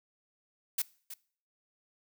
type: noise with echo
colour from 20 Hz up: blue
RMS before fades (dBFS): -30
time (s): 0.78-0.82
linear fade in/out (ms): 5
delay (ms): 320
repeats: 1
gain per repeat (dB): -13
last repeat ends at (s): 1.14
effects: noise-tail reverb RT60 0.5 s tail -22 dB re dry